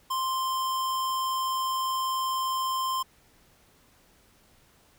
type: tone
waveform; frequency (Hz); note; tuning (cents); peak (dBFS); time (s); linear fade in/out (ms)
square; 1046.5; C6; 0; -27; 0.1-3.03; 10
effects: pink hiss -61 dBFS RMS until 4.98 s